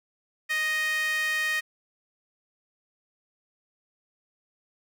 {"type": "tone with high-pass filter", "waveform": "sawtooth", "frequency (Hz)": 622.3, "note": "D#5", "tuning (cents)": 0, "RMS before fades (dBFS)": -27, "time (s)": [0.49, 1.61], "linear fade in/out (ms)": 20, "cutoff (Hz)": 2000, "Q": 6.1, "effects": []}